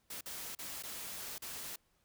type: noise with dropouts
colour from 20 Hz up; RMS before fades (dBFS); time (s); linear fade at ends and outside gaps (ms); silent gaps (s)
white; -44; 0.1-1.76; 5; 0.21-0.258 / 0.551-0.588 / 0.826-0.834 / 1.382-1.42
effects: pink hiss -75 dBFS RMS until 2.04 s